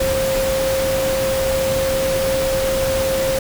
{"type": "tone in noise", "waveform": "sine", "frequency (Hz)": 532, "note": "C5", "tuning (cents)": 29, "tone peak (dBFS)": -17, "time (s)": [0, 3.39], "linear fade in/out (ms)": 5, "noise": "pink", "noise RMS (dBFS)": -24, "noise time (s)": [0, 3.39], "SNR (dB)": 4, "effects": []}